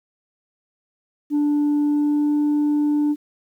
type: tone with pitch glide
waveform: sine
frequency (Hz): 293.4 to 295.4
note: D4 to D4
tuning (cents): -2 to +10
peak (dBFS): -14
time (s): 1.3-3.16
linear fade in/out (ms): 50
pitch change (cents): +12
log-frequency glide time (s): 1.83-2.36
effects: tanh soft clip ceiling -15 dBFS + 9-bit